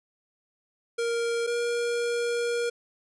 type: tone pair in turn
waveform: square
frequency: 467.1 / 474.2 Hz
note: A#4 / A#4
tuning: +3 / +30 cents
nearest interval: unison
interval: 27 cents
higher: second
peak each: -26 / -26 dBFS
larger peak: neither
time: 0.98-1.47 / 1.47-2.7 s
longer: second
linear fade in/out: 10 ms
effects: resampled to 24000 Hz